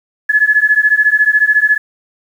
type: beating tone pair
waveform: sine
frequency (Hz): 1702 / 1716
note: G#6 / A6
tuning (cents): +42 / -44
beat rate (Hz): 14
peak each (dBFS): -11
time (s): 0.29-1.78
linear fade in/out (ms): 10
effects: 7-bit